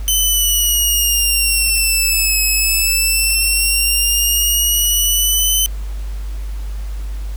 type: exponential two-way sweep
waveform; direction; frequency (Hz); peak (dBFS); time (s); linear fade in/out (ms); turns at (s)
10% pulse; down then up; 3049 to 2565 to 3049; -5; 0.08-5.66; 0; 2.42
effects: added 50 Hz sine -21 dBFS peak until 7.36 s + pink hiss -42 dBFS RMS until 7.36 s